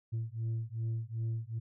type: beating tone pair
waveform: sine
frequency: 112.2 / 114.8 Hz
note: A2 / A#2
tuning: +34 / -26 cents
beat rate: 2.6 Hz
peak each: -34 / -34 dBFS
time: 0.12-1.6 s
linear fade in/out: 20 ms
effects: tanh soft clip ceiling -30 dBFS